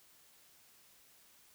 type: silence
effects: white hiss -64 dBFS RMS until 1.54 s